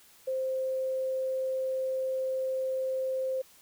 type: tone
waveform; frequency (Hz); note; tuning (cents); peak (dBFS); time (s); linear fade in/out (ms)
sine; 523.3; C5; 0; -28; 0.27-3.42; 10
effects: white hiss -58 dBFS RMS until 3.61 s